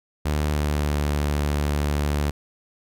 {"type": "tone with pitch glide", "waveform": "sawtooth", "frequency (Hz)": [74.9, 73.23], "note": ["D2", "D2"], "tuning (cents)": [35, -4], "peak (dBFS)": -17, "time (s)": [0.25, 2.31], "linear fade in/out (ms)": 10, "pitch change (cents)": -39, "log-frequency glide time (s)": [0.41, 1], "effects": []}